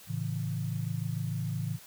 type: chord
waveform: sine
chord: A major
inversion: none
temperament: equal with one note detuned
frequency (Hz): 111.28 / 138.59 / 164.81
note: A2 / C#3 / E3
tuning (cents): +20 / 0 / 0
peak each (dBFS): -34 / -35 / -35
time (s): 0.07-1.79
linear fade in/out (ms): 50
effects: white hiss -52 dBFS RMS until 1.86 s